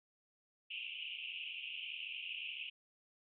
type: band-pass noise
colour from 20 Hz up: white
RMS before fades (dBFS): -45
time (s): 0.7-2.7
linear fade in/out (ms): 10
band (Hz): 2500 to 3000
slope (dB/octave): 96
effects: none